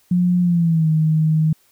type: tone with pitch glide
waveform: sine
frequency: 178.2 to 156.93 Hz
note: F3 to D#3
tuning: +35 to +15 cents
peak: -13 dBFS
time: 0.11-1.53 s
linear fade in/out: 5 ms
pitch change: -220 cents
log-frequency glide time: 0.41-0.89 s
effects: white hiss -58 dBFS RMS until 1.71 s